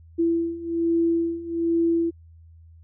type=beating tone pair; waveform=sine; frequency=333.8 / 335 Hz; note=E4 / E4; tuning=+22 / +28 cents; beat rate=1.2 Hz; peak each=-25 / -22 dBFS; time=0.18-2.11 s; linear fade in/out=20 ms; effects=added 82 Hz sine -46 dBFS peak until 2.83 s